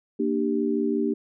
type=chord; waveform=sine; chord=G minor; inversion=first; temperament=equal with one note detuned; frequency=233.1 / 298.6 / 392 Hz; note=Bb3 / D4 / G4; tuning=0 / +29 / 0 cents; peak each=-26 dBFS; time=0.19-1.14 s; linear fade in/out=10 ms; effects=none